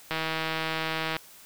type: click train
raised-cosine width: 0.3 ms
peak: -13 dBFS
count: 170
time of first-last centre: 0.11-1.166 s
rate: 160 Hz
effects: white hiss -51 dBFS RMS until 1.45 s